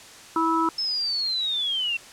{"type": "harmonic tone", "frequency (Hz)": 326.5, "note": "E4", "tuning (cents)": -17, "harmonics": [1, 3, 4], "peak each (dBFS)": [-24, -24, -24], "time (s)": [0.36, 0.69], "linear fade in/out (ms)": 2}
{"type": "linear sweep", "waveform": "sine", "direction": "down", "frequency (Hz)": [5274, 2689], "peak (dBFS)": -23, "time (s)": [0.78, 1.97], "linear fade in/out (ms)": 5}
{"effects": ["white hiss -45 dBFS RMS until 2.12 s", "low-pass 8000 Hz 12 dB/octave"]}